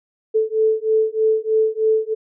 sine beating tone pair, 437 / 440.2 Hz, A4 / A4, -12 / +1 cents, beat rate 3.2 Hz, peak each -18 dBFS, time 0.34-2.15 s, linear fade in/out 20 ms, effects none

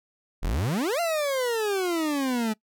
40% pulse exponential two-way sweep, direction up then down, 34.65 to 698.5 to 212.4 Hz, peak -23 dBFS, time 0.42-2.54 s, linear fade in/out 20 ms, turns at 1 s, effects noise-tail reverb RT60 0.1 s tail -23 dB re dry

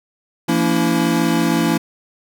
square tone cluster, 170.1 / 229.7 / 285.4 / 331.4 Hz, F3 / A#3 / D4 / E4, -45 / -25 / -49 / +9 cents, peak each -21 dBFS, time 0.48-1.78 s, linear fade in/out 10 ms, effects none

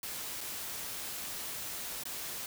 white noise with dropouts, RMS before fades -40 dBFS, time 0.03-2.46 s, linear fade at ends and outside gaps 1 ms, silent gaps 0.407-0.412 / 2.036-2.054 s, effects none

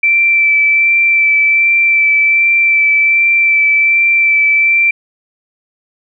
sine tone with vibrato, 2333 Hz, D7, 12 cents flat, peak -7 dBFS, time 0.03-4.91 s, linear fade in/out 5 ms, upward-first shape sine, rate 1.3 Hz, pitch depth 15 cents each way, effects none

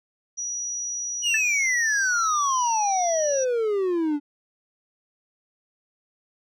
sine tone, 5820 Hz, F#8, 29 cents flat, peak -27 dBFS, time 0.37-3.45 s, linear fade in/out 20 ms
triangle exponential sweep, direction down, 2960 to 284 Hz, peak -19 dBFS, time 1.22-4.2 s, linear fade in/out 50 ms
sine tone with exponential decay, 1760 Hz, A6, in tune, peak -19 dBFS, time 1.34-1.42 s, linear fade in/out 5 ms, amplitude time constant 16 ms
effects none

